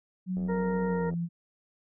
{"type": "tone with pitch glide", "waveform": "sine", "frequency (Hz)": [184.6, 170.26], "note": ["F#3", "F3"], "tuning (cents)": [-4, -44], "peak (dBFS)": -28, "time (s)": [0.26, 1.29], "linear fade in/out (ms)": 50, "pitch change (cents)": -140, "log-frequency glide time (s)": [0.87, 1.08]}
{"type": "click train", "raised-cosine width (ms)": 2, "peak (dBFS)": -30, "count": 67, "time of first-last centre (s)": [0.37, 1.138], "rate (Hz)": 85.9}
{"type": "harmonic tone", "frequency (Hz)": 466.2, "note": "A#4", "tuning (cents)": 0, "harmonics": [1, 2, 3, 4], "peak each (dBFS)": [-30, -37, -45, -44], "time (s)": [0.48, 1.11], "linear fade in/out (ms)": 20}
{"effects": []}